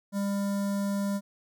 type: tone with notch filter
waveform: square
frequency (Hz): 200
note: G3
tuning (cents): +35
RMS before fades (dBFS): -29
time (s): 0.12-1.21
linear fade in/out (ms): 50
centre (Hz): 2600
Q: 0.66
effects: none